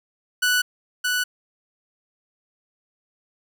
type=tone pair in turn; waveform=sawtooth; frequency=1482 / 1482 Hz; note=F#6 / F#6; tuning=+2 / +2 cents; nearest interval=unison; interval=0 cents; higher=neither; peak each=-14 / -17 dBFS; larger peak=first; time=0.42-0.62 / 1.04-1.24 s; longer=neither; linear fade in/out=10 ms; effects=none